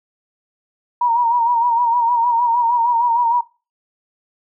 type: tone with vibrato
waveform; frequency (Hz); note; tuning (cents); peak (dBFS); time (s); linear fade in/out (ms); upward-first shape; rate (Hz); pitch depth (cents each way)
sine; 946; A#5; +25; -13; 1.01-3.41; 5; sine; 6.5; 59
effects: noise-tail reverb RT60 0.3 s tail -20 dB re dry